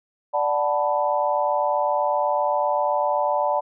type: chord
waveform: sine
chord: B minor seventh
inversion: first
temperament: equal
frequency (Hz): 587.3 / 740 / 880 / 987.8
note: D5 / F#5 / A5 / B5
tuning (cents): 0 / 0 / 0 / 0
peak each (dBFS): -23 / -26 / -24 / -26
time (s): 0.33-3.61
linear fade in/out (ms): 20
effects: none